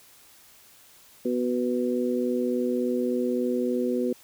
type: harmonic tone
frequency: 123.47 Hz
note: B2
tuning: in tune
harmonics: 2 / 3 / 4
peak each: -26 / -28 / -29 dBFS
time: 1.25-4.13 s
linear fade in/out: 5 ms
effects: white hiss -54 dBFS RMS until 4.23 s